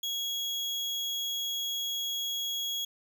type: tone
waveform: 35% pulse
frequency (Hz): 3322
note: G#7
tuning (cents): 0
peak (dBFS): -29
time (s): 0.03-2.85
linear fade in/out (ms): 5
effects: none